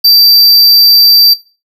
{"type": "tone", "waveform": "square", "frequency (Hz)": 4671, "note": "D8", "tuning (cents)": -10, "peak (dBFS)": -3, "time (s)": [0.04, 1.34], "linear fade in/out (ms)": 10, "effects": ["noise-tail reverb RT60 0.3 s tail -17 dB re dry"]}